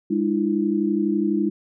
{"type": "tone cluster", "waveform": "sine", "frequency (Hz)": [204.9, 305.1, 337.1], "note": ["G#3", "D#4", "E4"], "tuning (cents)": [-23, -34, 39], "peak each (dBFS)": -23, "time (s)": [0.1, 1.5], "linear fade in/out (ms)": 10, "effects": []}